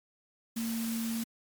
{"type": "tone in noise", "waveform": "sine", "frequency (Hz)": 228.2, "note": "A#3", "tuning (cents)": -37, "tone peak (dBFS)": -31, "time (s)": [0.56, 1.24], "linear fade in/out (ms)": 10, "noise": "white", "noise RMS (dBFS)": -41, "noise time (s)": [0.56, 1.24], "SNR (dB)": 7, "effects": ["MP3 96 kbps"]}